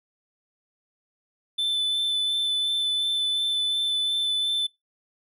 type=tone with vibrato; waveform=triangle; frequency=3520 Hz; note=A7; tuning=in tune; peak=-21 dBFS; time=1.58-4.67 s; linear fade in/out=10 ms; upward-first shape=sine; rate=2.8 Hz; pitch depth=11 cents each way; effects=noise-tail reverb RT60 0.2 s tail -25 dB re dry